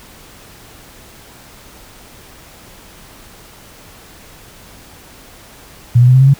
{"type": "tone with pitch steps", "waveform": "sine", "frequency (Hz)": [120, 123.52, 127.14, 130.86, 134.7, 138.64], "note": ["B2", "B2", "C3", "C3", "C#3", "C#3"], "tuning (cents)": [-49, 1, -49, 1, -49, 1], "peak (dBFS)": -4, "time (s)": [5.95, 6.34], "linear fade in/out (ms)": 10, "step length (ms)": 65, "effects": ["pink hiss -40 dBFS RMS until 6.39 s"]}